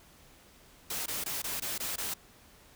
white noise bursts, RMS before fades -35 dBFS, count 7, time 0.9-2.14 s, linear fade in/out 5 ms, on 160 ms, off 20 ms, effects pink hiss -58 dBFS RMS until 2.75 s

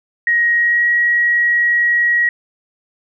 sine tone with pitch glide, 1886 to 1904.6 Hz, A#6 to A#6, +20 to +37 cents, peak -11 dBFS, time 0.27-2.29 s, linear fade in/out 2 ms, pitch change +17 cents, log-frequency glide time 0.56-0.87 s, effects none

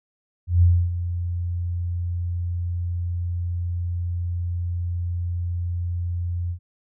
sine tone with ADSR envelope, 87.3 Hz, F2, in tune, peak -11 dBFS, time 0.47-6.59 s, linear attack 150 ms, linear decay 280 ms, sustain -12 dB, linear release 85 ms, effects none

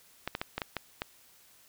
clicks, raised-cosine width 0.3 ms, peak -16 dBFS, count 7, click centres 0.276 / 0.351 / 0.415 / 0.58 / 0.618 / 0.767 / 1.019 s, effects white hiss -60 dBFS RMS until 1.68 s

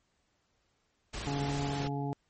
pink noise, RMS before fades -39 dBFS, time 1.13-1.88 s, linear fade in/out 10 ms
harmonic tone, 140.9 Hz, C#3, 29 cents sharp, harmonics 1 / 2 / 3 / 5 / 6, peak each -34 / -37 / -41 / -43 / -41 dBFS, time 1.27-2.13 s, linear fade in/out 0 ms
effects pink hiss -75 dBFS RMS until 2.29 s + MP3 32 kbps

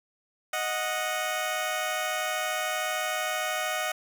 15% pulse tone pair together, 622.3 / 735.4 Hz, D#5 / F#5, 0 / -11 cents, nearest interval minor third, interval 289 cents, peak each -24 dBFS, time 0.53-3.92 s, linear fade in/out 5 ms, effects 9-bit

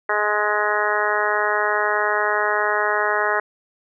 harmonic tone, 209.6 Hz, G#3, 16 cents sharp, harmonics 2 / 3 / 4 / 5 / 6 / 7 / 8 / 9, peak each -26 / -26 / -26 / -26 / -26 / -26 / -26 / -26 dBFS, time 0.09-3.4 s, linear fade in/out 5 ms, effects none

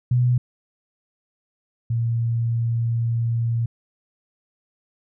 sine tone pair in turn, 123.47 / 116.26 Hz, B2 / A#2, 0 / -4 cents, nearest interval minor second, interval 104 cents, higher first, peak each -15 / -19 dBFS, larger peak first, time 0.11-0.38 / 1.9-3.66 s, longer second, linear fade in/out 5 ms, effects none

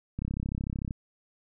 click train, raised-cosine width 5 ms, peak -20 dBFS, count 25, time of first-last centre 0.19-0.909 s, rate 33.4 Hz, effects none

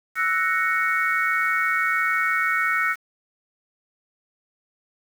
sine chord, F# dominant seventh, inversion third, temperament equal, 1318.5 / 1480 / 1864.7 / 2217 Hz, E6 / F#6 / A#6 / C#7, 0 / 0 / 0 / 0 cents, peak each -25 dBFS, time 0.15-2.96 s, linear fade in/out 50 ms, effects 7-bit

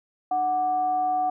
sine tone with frequency modulation, 740 Hz, F#5, in tune, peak -21 dBFS, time 0.31-1.3 s, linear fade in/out 5 ms, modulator 436 Hz, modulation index 0.27, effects none

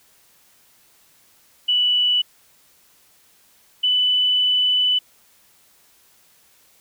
sine tone pair in turn, 2960 / 2991 Hz, F#7 / F#7, 0 / +18 cents, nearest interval unison, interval 18 cents, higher second, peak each -15 dBFS, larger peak neither, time 1.68-2.22 / 3.83-4.99 s, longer second, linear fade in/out 10 ms, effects white hiss -56 dBFS RMS until 6.8 s

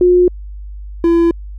sine / triangle tone pair in turn, 358.4 / 337.4 Hz, F4 / E4, +45 / +40 cents, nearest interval minor second, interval 105 cents, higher first, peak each -6 dBFS, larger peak neither, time 0.01-0.28 / 1.04-1.31 s, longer neither, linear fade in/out 2 ms, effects added 50 Hz sine -26 dBFS peak until 1.58 s

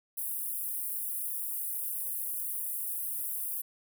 pink high-pass noise, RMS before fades -35 dBFS, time 0.17-3.62 s, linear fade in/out 10 ms, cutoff 10000 Hz, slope 48 dB/octave, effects none

